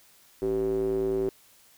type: tone with band-pass filter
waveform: square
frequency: 55 Hz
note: A1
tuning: in tune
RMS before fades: -27 dBFS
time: 0.42-1.29 s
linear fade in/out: 0 ms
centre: 380 Hz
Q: 6.9
effects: white hiss -58 dBFS RMS until 1.77 s